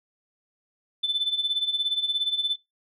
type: tone with tremolo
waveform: sine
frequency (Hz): 3520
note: A7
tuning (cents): 0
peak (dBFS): -19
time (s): 1.03-2.56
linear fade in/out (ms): 10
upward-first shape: sine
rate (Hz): 17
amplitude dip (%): 75
effects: noise-tail reverb RT60 0.2 s tail -23 dB re dry + tanh soft clip ceiling -17 dBFS